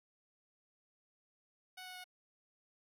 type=tone with pitch steps; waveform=10% pulse; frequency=740 / 735.3 / 730.7 Hz; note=F#5 / F#5 / F#5; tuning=0 / -11 / -22 cents; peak=-39 dBFS; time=1.77-2.043 s; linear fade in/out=10 ms; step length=91 ms; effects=none